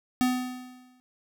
square tone with exponential decay, 251.8 Hz, B3, 34 cents sharp, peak -20 dBFS, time 0.21-1 s, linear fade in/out 0 ms, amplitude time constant 170 ms, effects none

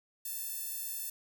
sawtooth tone with high-pass filter, 882 Hz, A5, 4 cents sharp, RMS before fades -39 dBFS, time 0.25-1.1 s, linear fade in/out 5 ms, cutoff 11000 Hz, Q 0.78, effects none

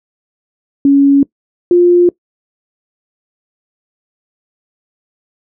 sine tone pair in turn, 279.2 / 351.8 Hz, C#4 / F4, +13 / +13 cents, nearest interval major third, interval 400 cents, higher second, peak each -4 dBFS, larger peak neither, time 0.85-1.23 / 1.71-2.09 s, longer neither, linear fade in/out 2 ms, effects noise-tail reverb RT60 0.1 s tail -21 dB re dry

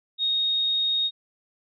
sine tone, 3729 Hz, A#7, in tune, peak -21 dBFS, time 0.18-1.11 s, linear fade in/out 50 ms, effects none

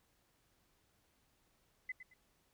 sine tone with echo, 2021 Hz, B6, 39 cents sharp, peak -38 dBFS, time 1.89-1.92 s, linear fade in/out 5 ms, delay 110 ms, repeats 2, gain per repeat -11 dB, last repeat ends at 2.14 s, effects pink hiss -75 dBFS RMS until 2.53 s

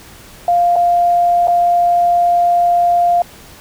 sine tone with dropouts, 698.5 Hz, F5, in tune, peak -9 dBFS, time 0.48-3.22 s, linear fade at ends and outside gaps 2 ms, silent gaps 0.758-0.763 / 1.473-1.481 s, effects pink hiss -39 dBFS RMS until 3.6 s

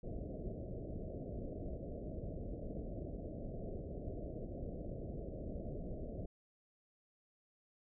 pink low-pass noise, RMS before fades -44 dBFS, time 0.03-6.26 s, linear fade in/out 5 ms, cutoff 670 Hz, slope 96 dB/octave, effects none

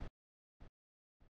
brown noise with echo, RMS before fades -44 dBFS, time 0-0.08 s, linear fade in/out 10 ms, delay 600 ms, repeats 2, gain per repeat -10 dB, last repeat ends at 1.28 s, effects low-pass 4000 Hz 12 dB/octave + AAC 64 kbps

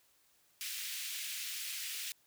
pink high-pass noise, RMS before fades -41 dBFS, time 0.61-2.12 s, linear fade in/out 0 ms, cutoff 2200 Hz, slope 24 dB/octave, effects white hiss -70 dBFS RMS until 2.26 s

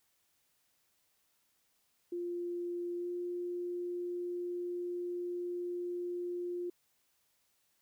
sine tone with pitch glide, 349.2 to 352.6 Hz, F4 to F4, 0 to +17 cents, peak -35 dBFS, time 2.12-6.7 s, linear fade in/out 5 ms, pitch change +17 cents, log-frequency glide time 2.97-3.09 s, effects white hiss -75 dBFS RMS until 7.81 s

